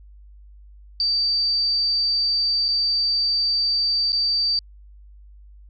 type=tone with dropouts; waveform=sine; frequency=4638 Hz; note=D8; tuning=22 cents flat; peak=-18 dBFS; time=1-4.59 s; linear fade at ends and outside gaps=1 ms; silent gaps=2.683-2.687 / 4.121-4.129 s; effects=added 50 Hz sine -43 dBFS peak until 5.69 s